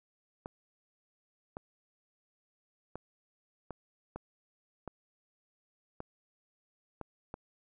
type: clicks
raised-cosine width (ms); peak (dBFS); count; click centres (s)
1; -26; 9; 0.459 / 1.569 / 2.956 / 3.707 / 4.16 / 4.877 / 6.004 / 7.013 / 7.341
effects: none